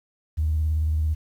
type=tone with vibrato; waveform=sine; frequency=77.78 Hz; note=D#2; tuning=in tune; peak=-19 dBFS; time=0.37-1.15 s; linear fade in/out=20 ms; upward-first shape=sine; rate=18 Hz; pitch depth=50 cents each way; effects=tanh soft clip ceiling -15 dBFS + 9-bit